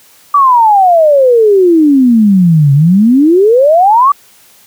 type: exponential two-way sweep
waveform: sine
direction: down then up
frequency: 1174.7 to 136.1 to 1174.7 Hz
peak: -3 dBFS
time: 0.34-4.12 s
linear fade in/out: 5 ms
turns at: 2.73 s
effects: white hiss -43 dBFS RMS until 4.66 s + high-pass 60 Hz 12 dB/octave